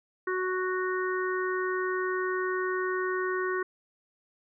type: harmonic tone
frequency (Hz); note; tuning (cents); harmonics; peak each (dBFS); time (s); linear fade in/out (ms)
370; F#4; 0; 1 / 3 / 4 / 5; -29 / -34 / -35 / -36; 0.27-3.63; 5
effects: none